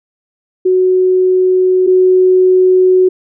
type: tone pair in turn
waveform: sine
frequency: 370 / 370 Hz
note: F#4 / F#4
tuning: 0 / 0 cents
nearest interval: unison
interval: 0 cents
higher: neither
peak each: -7 / -5 dBFS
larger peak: second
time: 0.65-1.87 / 1.87-3.09 s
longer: neither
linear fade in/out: 10 ms
effects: none